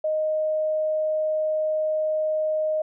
sine tone, 621 Hz, D#5, 3 cents flat, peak -21 dBFS, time 0.04-2.82 s, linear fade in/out 5 ms, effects none

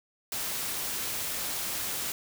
white noise, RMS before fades -33 dBFS, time 0.32-2.12 s, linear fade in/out 2 ms, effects none

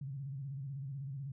sine tone with vibrato, 136.9 Hz, C#3, 21 cents flat, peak -39 dBFS, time 0.01-1.32 s, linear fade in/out 5 ms, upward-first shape square, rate 16 Hz, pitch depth 81 cents each way, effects none

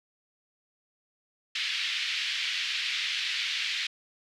white band-pass noise, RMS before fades -31 dBFS, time 1.55-3.87 s, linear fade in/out 5 ms, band 2000 to 3900 Hz, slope 24 dB/octave, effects none

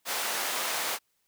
pink high-pass noise, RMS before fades -31 dBFS, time 0.05-0.99 s, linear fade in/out 50 ms, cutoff 660 Hz, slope 12 dB/octave, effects white hiss -74 dBFS RMS until 1.27 s

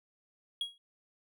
triangle tone with exponential decay, 3300 Hz, G#7, 12 cents flat, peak -27 dBFS, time 0.61-0.78 s, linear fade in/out 2 ms, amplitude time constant 36 ms, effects none

